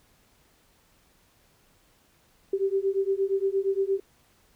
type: beating tone pair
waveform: sine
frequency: 385.7 / 394.3 Hz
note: G4 / G4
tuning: -28 / +10 cents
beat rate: 8.6 Hz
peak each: -26 dBFS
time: 2.53-4 s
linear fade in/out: 5 ms
effects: pink hiss -63 dBFS RMS until 4.55 s